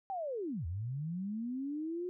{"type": "linear two-way sweep", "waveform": "sine", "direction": "down then up", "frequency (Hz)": [797, 77.78, 364.9], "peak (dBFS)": -35, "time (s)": [0.1, 2.09], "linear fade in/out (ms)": 0, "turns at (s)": 0.66, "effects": []}